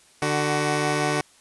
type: tone pair together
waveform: 10% pulse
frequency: 148.6 / 374.4 Hz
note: D3 / F#4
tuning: +21 / +20 cents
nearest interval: octave + major third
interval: 1599 cents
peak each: -15 / -17 dBFS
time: 0.22-1.21 s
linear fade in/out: 2 ms
effects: white hiss -55 dBFS RMS until 1.4 s + resampled to 24000 Hz